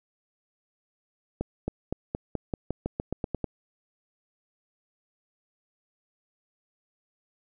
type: accelerating click train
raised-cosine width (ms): 2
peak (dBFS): -15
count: 13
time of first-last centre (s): 1.41-3.443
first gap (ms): 270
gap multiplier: 0.91
effects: none